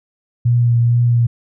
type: tone with vibrato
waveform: sine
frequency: 119.2 Hz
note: A#2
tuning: 39 cents sharp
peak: -10 dBFS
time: 0.45-1.27 s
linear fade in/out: 10 ms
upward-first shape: triangle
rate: 2.2 Hz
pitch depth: 22 cents each way
effects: none